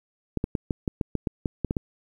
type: clicks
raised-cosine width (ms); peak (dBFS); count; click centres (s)
3; -12; 12; 0.373 / 0.441 / 0.552 / 0.708 / 0.878 / 1.012 / 1.153 / 1.272 / 1.458 / 1.647 / 1.709 / 1.768
effects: 9-bit